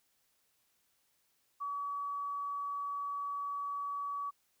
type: tone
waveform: sine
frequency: 1138 Hz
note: C#6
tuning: 45 cents sharp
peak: -35 dBFS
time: 1.6-4.31 s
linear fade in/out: 20 ms
effects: white hiss -75 dBFS RMS until 4.6 s